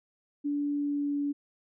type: tone with pitch glide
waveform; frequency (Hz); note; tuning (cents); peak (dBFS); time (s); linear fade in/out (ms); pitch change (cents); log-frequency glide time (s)
sine; 289 to 286.7; D4 to D4; -28 to -42; -27; 0.44-1.33; 20; -14; 0.73-1.21
effects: none